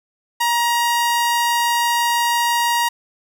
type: tone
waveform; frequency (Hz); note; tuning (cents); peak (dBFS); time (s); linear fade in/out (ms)
sawtooth; 946; A#5; +25; -12; 0.4-2.89; 10
effects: none